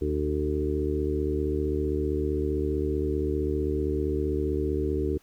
harmonic tone with a mistuned harmonic, 75.4 Hz, D2, 46 cents sharp, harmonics 1 / 2 / 3 / 4 / 5 / 6, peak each -29 / -37 / -39 / -31 / -29 / -33 dBFS, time 0.01-5.18 s, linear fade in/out 10 ms, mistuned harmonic 6, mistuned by -22 cents, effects pink hiss -61 dBFS RMS until 5.22 s

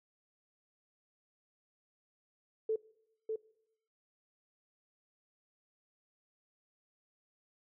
sine tone with echo, 440 Hz, A4, in tune, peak -29 dBFS, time 2.69-2.76 s, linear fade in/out 5 ms, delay 600 ms, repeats 1, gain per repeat -4 dB, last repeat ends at 3.36 s, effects noise-tail reverb RT60 0.8 s tail -22 dB re dry

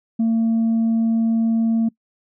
sine tone, 226.7 Hz, A#3, 48 cents flat, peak -13 dBFS, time 0.19-1.89 s, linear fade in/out 10 ms, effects noise-tail reverb RT60 0.1 s tail -24 dB re dry + tanh soft clip ceiling -14 dBFS

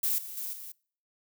violet noise with level steps, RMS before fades -28 / -41 / -36 / -43 dBFS, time 0.03-0.72 s, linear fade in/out 5 ms, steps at 0.18 / 0.37 / 0.53 s, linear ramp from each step 5 ms, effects noise-tail reverb RT60 0.5 s tail -25 dB re dry

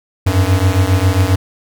square beating tone pair, 90.4 / 97.8 Hz, F#2 / G2, -40 / -4 cents, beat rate 7.4 Hz, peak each -14 dBFS, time 0.26-1.36 s, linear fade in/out 10 ms, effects none

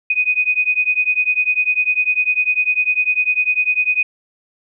sine beating tone pair, 2489 / 2499 Hz, D#7 / D#7, 0 / +7 cents, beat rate 10 Hz, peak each -17 dBFS, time 0.1-4.03 s, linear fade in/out 5 ms, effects none

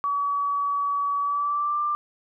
sine tone with pitch glide, 1138 to 1186.3 Hz, C#6 to D6, +45 to +17 cents, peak -22 dBFS, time 0.04-1.95 s, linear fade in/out 0 ms, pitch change +72 cents, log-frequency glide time 1.2-1.81 s, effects none

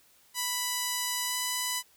5% pulse tone with pitch glide, 989 to 995.9 Hz, B5 to B5, +2 to +14 cents, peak -17 dBFS, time 0.34-1.83 s, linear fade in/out 50 ms, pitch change +12 cents, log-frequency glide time 1.25-1.35 s, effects white hiss -62 dBFS RMS until 1.96 s

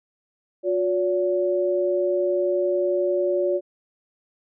sine tone pair together, 359.8 / 571.1 Hz, F#4 / D5, -48 / -49 cents, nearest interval minor sixth, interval 799 cents, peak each -22 dBFS, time 0.63-3.61 s, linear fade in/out 50 ms, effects none

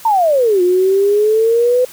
sine exponential two-way sweep, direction down then up, 932.3 to 353.5 to 507 Hz, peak -9 dBFS, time 0.05-1.85 s, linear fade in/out 5 ms, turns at 0.62 s, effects white hiss -37 dBFS RMS until 1.92 s

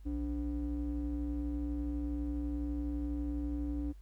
triangle ring-modulated tone, 114.9 Hz, A#2, 25 cents flat, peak -28 dBFS, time 0.05-3.93 s, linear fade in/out 20 ms, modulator 176 Hz, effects added 49 Hz sine -49 dBFS peak until 4.01 s + pink hiss -72 dBFS RMS until 4.01 s

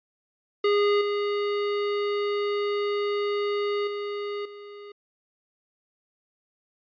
square tone with level steps, 410 Hz, G#4, 22 cents flat, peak -20 / -25 / -30 / -41 dBFS, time 0.64-4.92 s, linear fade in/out 5 ms, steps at 1.01 / 3.87 / 4.45 s, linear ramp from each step 5 ms, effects resampled to 11025 Hz

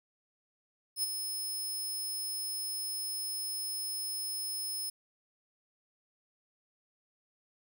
10% pulse tone with ADSR envelope, 5200 Hz, E8, 24 cents flat, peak -22 dBFS, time 0.96-4.9 s, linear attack 73 ms, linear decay 19 ms, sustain -7 dB, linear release 8 ms, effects none

